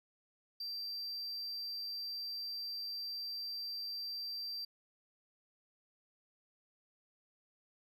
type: tone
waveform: triangle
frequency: 4699 Hz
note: D8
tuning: in tune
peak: -38 dBFS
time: 0.6-4.65 s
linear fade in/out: 5 ms
effects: none